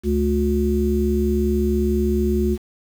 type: harmonic tone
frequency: 72.2 Hz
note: D2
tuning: 29 cents flat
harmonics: 1 / 3 / 5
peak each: -21 / -21 / -21 dBFS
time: 0.03-2.58 s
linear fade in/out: 50 ms
effects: 7-bit